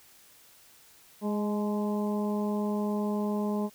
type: harmonic tone with a mistuned harmonic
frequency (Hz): 207.7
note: G#3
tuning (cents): 0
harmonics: 1 / 2 / 3 / 4 / 5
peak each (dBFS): -28 / -34 / -38 / -40 / -42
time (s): 1.21-3.7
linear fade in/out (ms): 50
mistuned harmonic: 4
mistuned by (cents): +36
effects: white hiss -57 dBFS RMS until 3.74 s

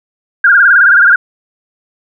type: tone with vibrato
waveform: sine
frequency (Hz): 1507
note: F#6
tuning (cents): +31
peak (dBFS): -3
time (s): 0.44-1.16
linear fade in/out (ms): 5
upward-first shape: sine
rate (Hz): 19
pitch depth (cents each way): 140
effects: none

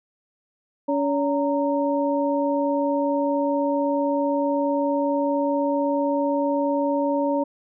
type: tone cluster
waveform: sine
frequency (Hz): 283.5 / 568 / 925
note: C#4 / C#5 / A#5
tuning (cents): +39 / +42 / -14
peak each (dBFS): -23 / -23 / -27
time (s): 0.88-7.44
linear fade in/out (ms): 10
effects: none

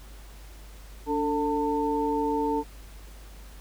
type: tone cluster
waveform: sine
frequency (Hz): 289.7 / 446.9 / 897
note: D4 / A4 / A5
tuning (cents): -24 / +27 / +33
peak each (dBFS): -28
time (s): 1.06-2.64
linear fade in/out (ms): 50
effects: added 50 Hz sine -43 dBFS peak until 3.6 s + pink hiss -52 dBFS RMS until 3.6 s

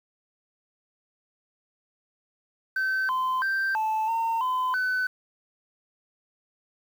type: tone with pitch steps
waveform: sine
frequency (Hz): 1539 / 1030 / 1568 / 874 / 911 / 1018 / 1508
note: G6 / C6 / G6 / A5 / A#5 / C6 / F#6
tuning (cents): -32 / -28 / 0 / -12 / -40 / -48 / +32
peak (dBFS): -21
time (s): 2.76-5.07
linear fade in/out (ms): 5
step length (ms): 330
effects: tanh soft clip ceiling -22 dBFS + 8-bit

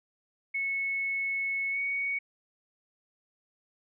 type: tone with pitch glide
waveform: sine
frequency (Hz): 2200 to 2233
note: C#7 to C#7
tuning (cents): -14 to +12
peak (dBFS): -28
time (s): 0.54-2.19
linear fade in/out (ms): 10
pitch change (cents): +26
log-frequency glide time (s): 1.71-1.79
effects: none

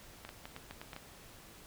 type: clicks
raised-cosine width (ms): 0.3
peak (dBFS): -28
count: 8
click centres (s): 0.25 / 0.291 / 0.455 / 0.564 / 0.71 / 0.815 / 0.932 / 0.964
effects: pink hiss -55 dBFS RMS until 1.66 s

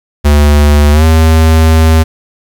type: tone with pitch glide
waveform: square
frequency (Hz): 73.42 to 80.07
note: D2 to E2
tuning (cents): 0 to -50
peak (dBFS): -4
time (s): 0.24-2.04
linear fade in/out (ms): 20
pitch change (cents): +150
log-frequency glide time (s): 0.92-1.04
effects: 7-bit

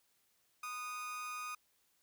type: tone with amplitude modulation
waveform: 30% pulse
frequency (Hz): 1237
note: D#6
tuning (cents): -10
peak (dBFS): -36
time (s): 0.63-1.55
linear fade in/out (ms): 5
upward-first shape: sine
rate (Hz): 243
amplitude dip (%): 45
effects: white hiss -75 dBFS RMS until 2.02 s

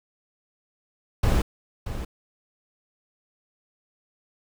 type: noise with echo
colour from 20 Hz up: brown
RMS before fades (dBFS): -20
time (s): 1.23-1.42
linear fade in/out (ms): 5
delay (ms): 630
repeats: 1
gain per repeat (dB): -11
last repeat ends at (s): 2.05
effects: none

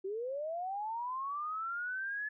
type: linear sweep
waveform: sine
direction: up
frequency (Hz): 370 to 1724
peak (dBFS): -35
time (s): 0.04-2.29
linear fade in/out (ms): 10
effects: none

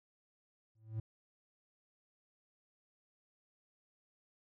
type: tone with exponential growth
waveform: triangle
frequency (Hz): 110.2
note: A2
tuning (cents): +3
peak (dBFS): -31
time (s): 0.75-1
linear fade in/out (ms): 5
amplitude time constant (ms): 53
effects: none

